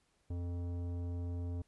triangle tone with tanh clipping, 87.31 Hz, F2, in tune, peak -38 dBFS, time 0.3-1.62 s, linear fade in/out 5 ms, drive 18 dB, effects pink hiss -75 dBFS RMS until 1.67 s + resampled to 24000 Hz

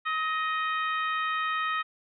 harmonic tone with a mistuned harmonic, 622.3 Hz, D#5, in tune, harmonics 2 / 3 / 4 / 5 / 6, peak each -28 / -32 / -38 / -41 / -43 dBFS, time 0.05-1.83 s, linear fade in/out 20 ms, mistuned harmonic 2, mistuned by +34 cents, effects none

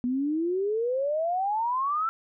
sine exponential sweep, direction up, 240.9 to 1351 Hz, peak -24 dBFS, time 0.04-2.09 s, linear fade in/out 0 ms, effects none

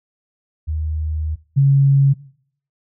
sine tone pair in turn, 77.78 / 138.22 Hz, D#2 / C#3, 0 / -5 cents, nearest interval minor seventh, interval 995 cents, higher second, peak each -19 / -9 dBFS, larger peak second, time 0.67-1.36 / 1.56-2.14 s, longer first, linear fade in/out 20 ms, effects noise-tail reverb RT60 0.6 s tail -20 dB re dry

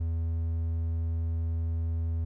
triangle tone, 82.3 Hz, E2, 2 cents flat, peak -25 dBFS, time 0-2.25 s, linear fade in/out 10 ms, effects none

